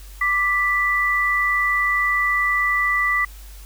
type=tone pair together; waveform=sine; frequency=1174.6 / 1975.5 Hz; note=D6 / B6; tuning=0 / 0 cents; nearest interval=major sixth; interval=900 cents; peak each=-22 / -18 dBFS; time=0.21-3.25 s; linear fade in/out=5 ms; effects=added 49 Hz sine -37 dBFS peak until 3.65 s + white hiss -47 dBFS RMS until 3.65 s